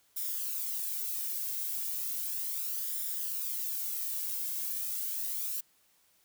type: noise with flanger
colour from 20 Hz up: violet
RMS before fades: -35 dBFS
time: 0.16-5.61 s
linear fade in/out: 10 ms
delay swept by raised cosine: 0.56 to 1.86 ms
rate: 0.35 Hz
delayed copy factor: +0.55
effects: white hiss -68 dBFS RMS until 6.24 s